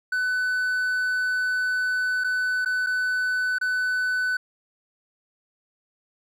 triangle tone with dropouts, 1500 Hz, F#6, 23 cents sharp, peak -20 dBFS, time 0.12-4.37 s, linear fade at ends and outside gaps 5 ms, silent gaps 2.239-2.243 / 2.649-2.658 / 2.864-2.868 / 3.585-3.612 s, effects none

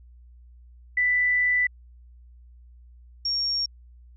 sine tone pair in turn, 1984 / 5541 Hz, B6 / F8, +7 / -15 cents, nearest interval octave + tritone, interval 1778 cents, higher second, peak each -19 / -23 dBFS, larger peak first, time 0.97-1.67 / 3.25-3.66 s, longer first, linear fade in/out 5 ms, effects added 60 Hz sine -47 dBFS peak until 4.16 s

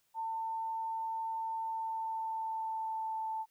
sine tone with pitch glide, 897 to 883.1 Hz, A5 to A5, +33 to +6 cents, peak -34 dBFS, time 0.14-3.46 s, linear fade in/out 50 ms, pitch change -27 cents, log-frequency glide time 1.6-3.3 s, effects white hiss -75 dBFS RMS until 3.5 s

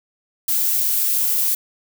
violet noise, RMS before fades -19 dBFS, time 0.48-1.55 s, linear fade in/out 5 ms, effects none

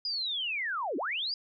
sine linear two-way sweep, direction down then up, 4978 to 246 to 4978 Hz, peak -30 dBFS, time 0.05-1.34 s, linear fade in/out 2 ms, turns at 0.97 s, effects none

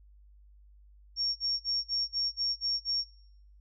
sine tone bursts, 5520 Hz, F8, 21 cents flat, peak -27 dBFS, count 8, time 1.16-3.047 s, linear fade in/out 50 ms, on 200 ms, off 41 ms, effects noise-tail reverb RT60 0.7 s tail -19 dB re dry + added 50 Hz sine -54 dBFS peak until 3.6 s

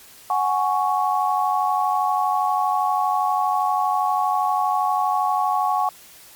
sine chord, F# suspended second, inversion none, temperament just, 740 / 832.5 / 1110 Hz, F#5 / G#5 / C#6, 0 / +4 / +2 cents, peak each -22 dBFS, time 0.3-5.89 s, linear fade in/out 2 ms, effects white hiss -46 dBFS RMS until 6.35 s + MP3 96 kbps

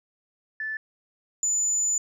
sine tone pair in turn, 1750 / 7000 Hz, A6 / A8, -10 / -10 cents, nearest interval 2 octaves, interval 2400 cents, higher second, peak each -28 / -20 dBFS, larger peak second, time 0.6-0.77 / 1.43-1.98 s, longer second, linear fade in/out 2 ms, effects tanh soft clip ceiling -19 dBFS

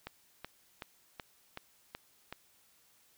click train, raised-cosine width 0.3 ms, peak -25 dBFS, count 7, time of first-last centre 0.07-2.326 s, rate 2.66 Hz, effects white hiss -67 dBFS RMS until 3.17 s

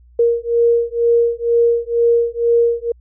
sine beating tone pair, 468.1 / 470.2 Hz, A#4 / A#4, +7 / +15 cents, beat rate 2.1 Hz, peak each -15 dBFS, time 0.19-2.92 s, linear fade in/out 5 ms, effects added 60 Hz sine -44 dBFS peak until 3 s

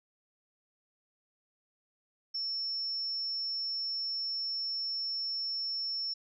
sine tone, 5400 Hz, E8, 41 cents sharp, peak -32 dBFS, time 2.34-6.14 s, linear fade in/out 10 ms, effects none

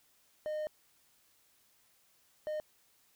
triangle tone bursts at uneven times, 612 Hz, D#5, 29 cents flat, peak -32 dBFS, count 2, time 0.46-0.67 / 2.47-2.6 s, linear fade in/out 0 ms, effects white hiss -69 dBFS RMS until 3.15 s

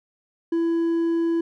triangle tone with hard clipping, 333.6 Hz, E4, 21 cents sharp, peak -20 dBFS, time 0.52-1.41 s, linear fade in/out 5 ms, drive 5 dB, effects none

